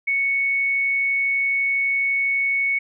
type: tone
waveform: sine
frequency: 2217 Hz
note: C#7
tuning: in tune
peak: -18 dBFS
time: 0.07-2.79 s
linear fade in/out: 10 ms
effects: none